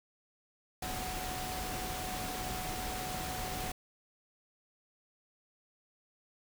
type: tone in noise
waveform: sine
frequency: 740 Hz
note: F#5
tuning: in tune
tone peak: -41 dBFS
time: 0.82-3.72 s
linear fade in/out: 5 ms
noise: pink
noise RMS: -39 dBFS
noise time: 0.82-3.72 s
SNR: -5 dB
effects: none